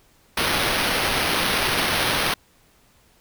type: noise with sample-and-hold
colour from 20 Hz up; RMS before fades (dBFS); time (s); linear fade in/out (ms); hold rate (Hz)
violet; -22; 0.37-2.34; 5; 7350
effects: pink hiss -58 dBFS RMS until 3.2 s